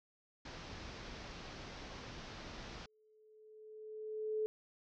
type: low-pass noise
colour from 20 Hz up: pink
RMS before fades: -49 dBFS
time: 0.45-2.86 s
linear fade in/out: 5 ms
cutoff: 5900 Hz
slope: 48 dB/octave
type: tone with exponential growth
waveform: sine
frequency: 431.9 Hz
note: A4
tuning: 32 cents flat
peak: -32 dBFS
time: 2.85-4.46 s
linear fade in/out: 0 ms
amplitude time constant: 350 ms
effects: none